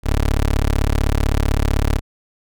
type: tone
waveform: 20% pulse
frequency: 35.78 Hz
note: D1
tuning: 44 cents flat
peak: -10 dBFS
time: 0.03-2.01 s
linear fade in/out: 50 ms
effects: none